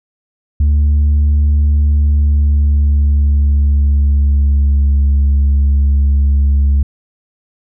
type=tone with pitch glide; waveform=sine; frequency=73.42 to 70.02 Hz; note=D2 to C#2; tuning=0 to +18 cents; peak=-5 dBFS; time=0.6-6.83 s; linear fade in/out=5 ms; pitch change=-82 cents; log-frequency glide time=1.84-5 s; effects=tanh soft clip ceiling -7 dBFS

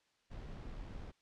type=noise with amplitude modulation; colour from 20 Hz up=brown; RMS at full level=-45 dBFS; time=0.3-1.12 s; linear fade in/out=20 ms; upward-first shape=sine; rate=71.1 Hz; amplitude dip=30%; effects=white hiss -75 dBFS RMS until 1.21 s + low-pass 5000 Hz 12 dB/octave

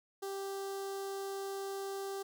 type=tone with notch filter; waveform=sawtooth; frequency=392 Hz; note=G4; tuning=in tune; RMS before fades=-40 dBFS; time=0.22-2.23 s; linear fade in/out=10 ms; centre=2300 Hz; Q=0.91; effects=none

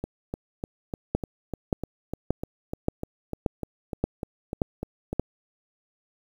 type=two click trains; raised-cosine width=2 ms; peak=-17 / -9 dBFS; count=18 / 8; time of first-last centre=0.04-5.13 / 1.15-5.196 s; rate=3.34 / 1.73 Hz; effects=8-bit

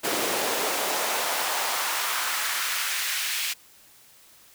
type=noise with high-pass filter sweep; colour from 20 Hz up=pink; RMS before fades=-27 dBFS; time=0.03-3.54 s; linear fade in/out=20 ms; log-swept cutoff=340 to 2500 Hz; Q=1.3; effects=white hiss -54 dBFS RMS until 4.54 s

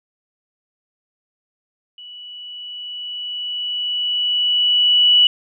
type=tone with level ramp; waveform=sine; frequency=2949 Hz; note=F#7; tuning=6 cents flat; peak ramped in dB=-35 to -8 dBFS; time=1.98-5.27 s; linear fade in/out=2 ms; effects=none

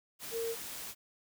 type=tone in noise; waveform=sine; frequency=458.7 Hz; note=A#4; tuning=28 cents flat; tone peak=-33 dBFS; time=0.31-0.56 s; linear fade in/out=50 ms; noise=white; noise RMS=-43 dBFS; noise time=0.19-0.95 s; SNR=+7 dB; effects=none

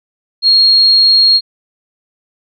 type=tone; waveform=sine; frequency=4269 Hz; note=C8; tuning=34 cents sharp; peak=-5 dBFS; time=0.42-1.41 s; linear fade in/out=50 ms; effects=none

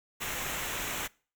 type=noise with comb filter; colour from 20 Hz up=pink; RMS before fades=-35 dBFS; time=0.2-1.08 s; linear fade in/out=20 ms; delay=0.21 ms; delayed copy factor=-0.6; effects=noise-tail reverb RT60 0.4 s tail -24 dB re dry

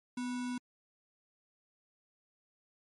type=tone with sample-and-hold; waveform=sine; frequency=248.8 Hz; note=B3; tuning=13 cents sharp; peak=-34 dBFS; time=0.17-0.58 s; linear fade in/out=5 ms; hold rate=1225 Hz; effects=MP3 48 kbps

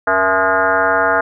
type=tone with frequency modulation; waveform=sine; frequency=1046.5 Hz; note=C6; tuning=in tune; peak=-11 dBFS; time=0.07-1.21 s; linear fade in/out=5 ms; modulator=192 Hz; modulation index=3; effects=none

